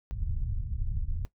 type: low-pass noise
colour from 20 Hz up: pink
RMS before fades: -31 dBFS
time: 0.11-1.25 s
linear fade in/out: 0 ms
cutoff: 110 Hz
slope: 24 dB/octave
effects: noise-tail reverb RT60 0.1 s tail -17 dB re dry